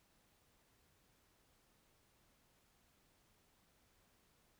silence, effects pink hiss -74 dBFS RMS until 4.59 s

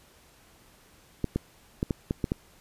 clicks, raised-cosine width 3 ms, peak -13 dBFS, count 7, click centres 1.243 / 1.36 / 1.829 / 1.908 / 2.109 / 2.242 / 2.319 s, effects pink hiss -58 dBFS RMS until 2.6 s + resampled to 32000 Hz

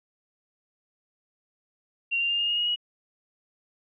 sine tone with pitch steps, 2759 / 2783 / 2807 / 2832 / 2856 / 2881 / 2906 Hz, F7 / F7 / F7 / F7 / F7 / F#7 / F#7, -22 / -7 / +8 / +23 / +38 / -47 / -32 cents, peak -23 dBFS, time 2.11-2.761 s, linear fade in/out 20 ms, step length 93 ms, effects none

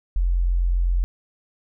sine tone, 43.92 Hz, F1, 11 cents sharp, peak -17 dBFS, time 0.16-1.04 s, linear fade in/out 0 ms, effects none

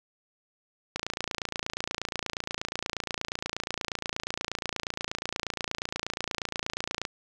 click train, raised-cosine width 0.2 ms, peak -13 dBFS, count 174, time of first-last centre 0.96-7.052 s, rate 28.4 Hz, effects none

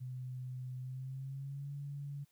sine tone with pitch glide, 127.4 to 142.18 Hz, C3 to C#3, -46 to +44 cents, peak -40 dBFS, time 0-2.25 s, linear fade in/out 20 ms, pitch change +190 cents, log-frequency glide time 0.8-1.71 s, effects white hiss -75 dBFS RMS until 2.31 s

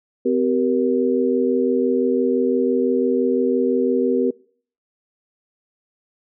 sine tone cluster, 254.6 / 385.6 / 471.5 Hz, C4 / G4 / A#4, -47 / -28 / +20 cents, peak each -20 dBFS, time 0.25-4.31 s, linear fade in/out 10 ms, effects noise-tail reverb RT60 0.5 s tail -23 dB re dry

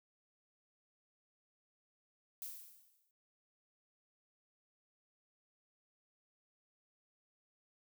violet noise with exponential decay, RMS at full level -43 dBFS, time 2.42-3.11 s, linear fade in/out 1 ms, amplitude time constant 150 ms, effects none

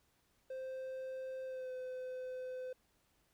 triangle tone with pitch glide, 522 to 510.1 Hz, C5 to C5, -4 to -44 cents, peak -39 dBFS, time 0.5-2.73 s, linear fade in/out 5 ms, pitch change -40 cents, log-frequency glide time 1.45-1.72 s, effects pink hiss -75 dBFS RMS until 3.33 s

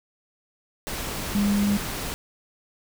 sine tone in noise, 203.5 Hz, G#3, 35 cents flat, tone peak -19 dBFS, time 1.35-1.77 s, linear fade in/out 0 ms, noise pink, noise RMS -31 dBFS, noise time 0.87-2.14 s, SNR +9 dB, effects none

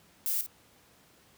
violet noise with echo, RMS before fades -30 dBFS, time 0.26-0.41 s, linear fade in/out 0 ms, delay 53 ms, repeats 1, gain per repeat -10 dB, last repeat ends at 0.463 s, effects pink hiss -61 dBFS RMS until 1.37 s + high-pass 80 Hz 12 dB/octave

